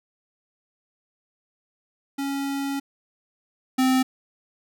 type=tone pair in turn; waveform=square; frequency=277.2 / 259.5 Hz; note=C#4 / C4; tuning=0 / -14 cents; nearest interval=minor second; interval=114 cents; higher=first; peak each=-26 / -18 dBFS; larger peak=second; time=2.18-2.8 / 3.78-4.03 s; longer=first; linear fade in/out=10 ms; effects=none